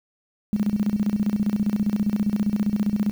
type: tone with tremolo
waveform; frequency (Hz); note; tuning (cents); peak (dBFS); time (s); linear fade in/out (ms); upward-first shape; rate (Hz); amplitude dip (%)
sine; 207.7; G#3; 0; -17; 0.53-3.11; 0; square; 15; 75
effects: 8-bit